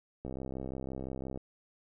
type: click train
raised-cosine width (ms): 2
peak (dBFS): -26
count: 75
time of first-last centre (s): 0.25-1.375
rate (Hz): 65.8
effects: none